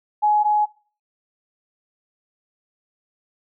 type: tone pair in turn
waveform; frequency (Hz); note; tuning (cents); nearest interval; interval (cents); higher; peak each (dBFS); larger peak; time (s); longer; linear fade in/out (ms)
sine; 841 / 841; G#5 / G#5; +22 / +22; unison; 0; neither; -14 / -15; first; 0.22-0.44 / 0.44-0.66; neither; 20
effects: noise-tail reverb RT60 0.4 s tail -21 dB re dry